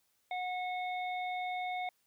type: harmonic tone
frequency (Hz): 730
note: F#5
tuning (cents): -24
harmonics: 1 / 3 / 5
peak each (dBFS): -35 / -41 / -49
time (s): 0.31-1.89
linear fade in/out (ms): 2
effects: white hiss -75 dBFS RMS until 2.06 s